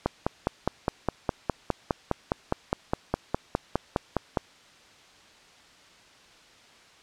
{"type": "click train", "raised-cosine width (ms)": 1, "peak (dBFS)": -9, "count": 22, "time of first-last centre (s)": [0.06, 4.372], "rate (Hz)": 4.87, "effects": ["white hiss -54 dBFS RMS until 7.02 s", "low-pass 5000 Hz 12 dB/octave"]}